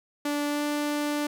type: tone with pitch glide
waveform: sawtooth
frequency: 291.6 to 294.3 Hz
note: D4 to D4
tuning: -12 to +4 cents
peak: -22 dBFS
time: 0.25-1.27 s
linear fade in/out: 5 ms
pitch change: +16 cents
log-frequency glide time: 0.47-0.63 s
effects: none